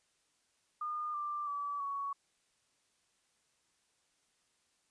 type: tone with pitch steps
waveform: sine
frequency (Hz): 1216 / 1182.7 / 1150.4 / 1118.9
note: D#6 / D6 / D6 / C#6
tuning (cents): -40 / +12 / -36 / +16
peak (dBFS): -35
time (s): 0.81-2.13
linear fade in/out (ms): 5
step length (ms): 330
effects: white hiss -75 dBFS RMS until 4.9 s + resampled to 22050 Hz